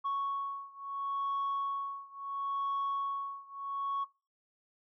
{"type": "beating tone pair", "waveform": "sine", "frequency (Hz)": [1108.7, 1109.43], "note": ["C#6", "C#6"], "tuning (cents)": [0, 1], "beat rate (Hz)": 0.73, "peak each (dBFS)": [-34, -35], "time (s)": [0.04, 4.05], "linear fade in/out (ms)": 20, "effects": ["noise-tail reverb RT60 0.3 s tail -20 dB re dry", "tanh soft clip ceiling -28 dBFS"]}